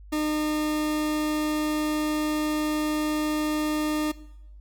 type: tone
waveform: 40% pulse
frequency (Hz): 304.6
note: D#4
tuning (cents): -37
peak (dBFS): -23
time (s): 0.12-4.12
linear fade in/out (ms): 10
effects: noise-tail reverb RT60 0.8 s tail -18 dB re dry + added 50 Hz sine -43 dBFS peak until 4.6 s